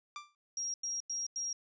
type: tone with exponential decay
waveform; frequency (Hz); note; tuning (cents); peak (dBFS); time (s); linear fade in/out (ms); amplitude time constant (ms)
sawtooth; 1180; D6; +8; -34; 0.16-0.35; 1; 40
type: tone bursts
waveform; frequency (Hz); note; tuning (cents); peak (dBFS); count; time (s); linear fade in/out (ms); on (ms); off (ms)
sine; 5630; F8; +13; -34; 4; 0.57-1.529; 2; 170; 93
effects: resampled to 16000 Hz